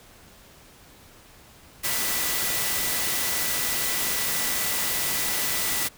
sine tone in noise, 1975.5 Hz, B6, in tune, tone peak -36 dBFS, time 1.83-5.89 s, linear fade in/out 20 ms, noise white, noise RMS -26 dBFS, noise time 1.83-5.89 s, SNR -13 dB, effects pink hiss -51 dBFS RMS until 5.97 s

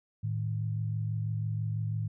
sine tone pair together, 109.47 / 155.56 Hz, A2 / D#3, -8 / 0 cents, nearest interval tritone, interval 608 cents, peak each -30 / -36 dBFS, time 0.23-2.08 s, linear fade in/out 10 ms, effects none

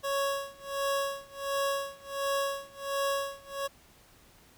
25% pulse tone with tremolo, 554.4 Hz, C#5, in tune, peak -23 dBFS, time 0.03-3.68 s, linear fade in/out 20 ms, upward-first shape sine, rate 1.4 Hz, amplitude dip 95%, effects pink hiss -59 dBFS RMS until 4.57 s

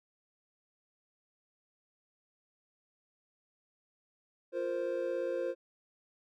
triangle chord, F suspended fourth, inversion none, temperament equal, 349.2 / 466.2 / 523.3 Hz, F4 / Bb4 / C5, 0 / 0 / 0 cents, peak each -36 / -37 / -32 dBFS, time 4.52-5.55 s, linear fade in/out 50 ms, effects none

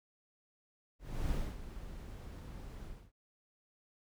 brown noise with ADSR envelope, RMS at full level -34 dBFS, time 0.99-3.12 s, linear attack 310 ms, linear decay 270 ms, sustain -12 dB, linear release 260 ms, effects none

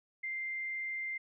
sine tone, 2093 Hz, C7, in tune, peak -35 dBFS, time 0.23-1.18 s, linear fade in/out 10 ms, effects none

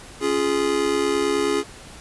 square chord, Db major, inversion none, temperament just, 277.2 / 346.5 / 415.8 Hz, Db4 / F4 / Ab4, 0 / -14 / +2 cents, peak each -27 / -26 / -22 dBFS, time 0.2-1.64 s, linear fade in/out 50 ms, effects pink hiss -42 dBFS RMS until 2 s + resampled to 24000 Hz

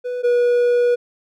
triangle tone pair in turn, 493.9 / 484.6 Hz, B4 / B4, 0 / -33 cents, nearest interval unison, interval 33 cents, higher first, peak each -20 / -11 dBFS, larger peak second, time 0.04-0.23 / 0.23-0.96 s, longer second, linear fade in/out 20 ms, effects none

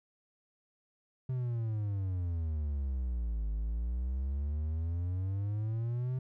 triangle exponential two-way sweep, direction down then up, 130.7 to 51.91 to 130.7 Hz, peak -29 dBFS, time 1.29-6.19 s, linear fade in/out 5 ms, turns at 3.5 s, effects none

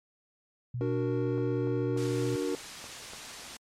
sine tone, 122.3 Hz, B2, 16 cents flat, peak -31 dBFS, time 0.74-2.36 s, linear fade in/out 5 ms
triangle chord, D augmented, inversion none, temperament equal, 293.7 / 370 / 466.2 Hz, D4 / F#4 / A#4, 0 / 0 / 0 cents, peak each -31 dBFS, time 0.81-2.55 s, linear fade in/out 0 ms
click train, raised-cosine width 1 ms, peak -31 dBFS, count 7, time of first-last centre 1.38-3.134 s, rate 3.42 Hz
white noise, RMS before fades -41 dBFS, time 1.97-3.57 s, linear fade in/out 5 ms
effects low-pass 7000 Hz 12 dB/octave + MP3 64 kbps

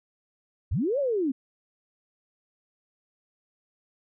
sine linear two-way sweep, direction up then down, 53.5 to 587.3 to 247.7 Hz, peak -23 dBFS, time 0.71-1.32 s, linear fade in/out 10 ms, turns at 0.99 s, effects none

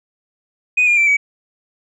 sine tone with pitch steps, 2489 / 2414 / 2341 / 2271 Hz, D#7 / D7 / D7 / C#7, 0 / +47 / -6 / +41 cents, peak -9 dBFS, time 0.77-1.17 s, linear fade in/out 10 ms, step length 100 ms, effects tanh soft clip ceiling -8 dBFS

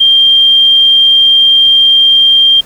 sine tone, 3185 Hz, G7, 27 cents sharp, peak -3 dBFS, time 0-2.61 s, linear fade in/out 10 ms, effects pink hiss -37 dBFS RMS until 2.65 s

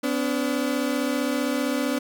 30% pulse tone pair together, 252.4 / 287.8 Hz, B3 / D4, +38 / -35 cents, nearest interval major second, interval 227 cents, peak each -23 dBFS, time 0.03-1.99 s, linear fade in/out 10 ms, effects none

